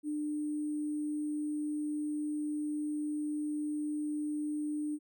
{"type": "tone with sample-and-hold", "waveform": "sine", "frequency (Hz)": 299.4, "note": "D4", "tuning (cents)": 33, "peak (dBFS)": -32, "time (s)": [0.03, 4.99], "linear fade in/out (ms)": 50, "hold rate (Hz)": 8820, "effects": []}